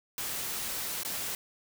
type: noise with dropouts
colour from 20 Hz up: white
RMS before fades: -35 dBFS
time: 0.18-1.35 s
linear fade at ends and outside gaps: 1 ms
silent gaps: 1.033-1.049 s
effects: none